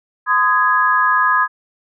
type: chord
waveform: sine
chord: Ab major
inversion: first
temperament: equal with one note detuned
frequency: 1022.6 / 1244.5 / 1661.2 Hz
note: C6 / Eb6 / Ab6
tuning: -40 / 0 / 0 cents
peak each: -16 dBFS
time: 0.26-1.48 s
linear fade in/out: 50 ms
effects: none